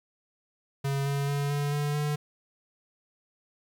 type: tone with pitch steps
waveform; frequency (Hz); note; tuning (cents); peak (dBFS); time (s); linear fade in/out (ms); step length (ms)
square; 138.59 / 140.44 / 142.32 / 144.23 / 146.15 / 148.11; C#3 / C#3 / C#3 / D3 / D3 / D3; 0 / +23 / +46 / -31 / -8 / +15; -27; 0.84-2.16; 10; 220
effects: 11-bit